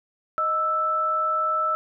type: tone pair together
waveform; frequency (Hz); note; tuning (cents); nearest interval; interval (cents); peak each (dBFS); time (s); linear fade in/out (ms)
sine; 622.2 / 1318.5; D#5 / E6; 0 / 0; octave + minor second; 1300; -30 / -21; 0.38-1.75; 0
effects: none